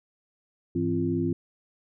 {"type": "tone cluster", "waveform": "sine", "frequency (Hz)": [102.3, 166.9, 264.5, 344.2], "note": ["G#2", "E3", "C4", "F4"], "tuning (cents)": [-26, 22, 19, -25], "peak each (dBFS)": [-32, -30, -28, -28], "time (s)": [0.75, 1.33], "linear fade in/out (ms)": 5, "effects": []}